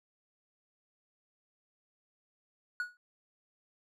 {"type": "tone with exponential decay", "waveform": "triangle", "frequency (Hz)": 1460, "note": "F#6", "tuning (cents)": -24, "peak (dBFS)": -27, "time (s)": [2.8, 2.97], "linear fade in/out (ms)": 1, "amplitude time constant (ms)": 36, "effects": []}